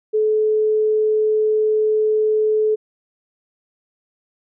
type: tone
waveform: sine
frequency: 430.8 Hz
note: A4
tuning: 37 cents flat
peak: -14 dBFS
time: 0.13-2.76 s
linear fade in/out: 20 ms
effects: none